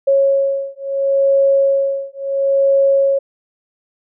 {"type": "beating tone pair", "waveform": "sine", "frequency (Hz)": [549, 549.73], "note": ["C#5", "C#5"], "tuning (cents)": [-17, -15], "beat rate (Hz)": 0.73, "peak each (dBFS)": -15, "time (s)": [0.07, 3.19], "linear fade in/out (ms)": 10, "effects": []}